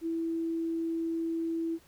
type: tone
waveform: sine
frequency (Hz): 329.6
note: E4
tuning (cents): 0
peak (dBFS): -29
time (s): 0.01-1.79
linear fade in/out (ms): 50
effects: pink hiss -61 dBFS RMS until 1.87 s